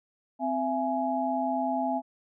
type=tone cluster; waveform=sine; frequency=259.5 / 671 / 836 Hz; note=C4 / E5 / G#5; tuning=-14 / +31 / +11 cents; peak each=-30 dBFS; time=0.39-2.02 s; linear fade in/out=50 ms; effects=none